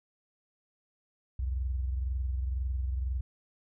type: tone pair together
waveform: sine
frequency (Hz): 63.6 / 85.6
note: C2 / F2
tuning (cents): -48 / -34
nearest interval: perfect fourth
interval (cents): 514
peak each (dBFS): -29 / -40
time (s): 1.39-3.21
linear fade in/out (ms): 5
effects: none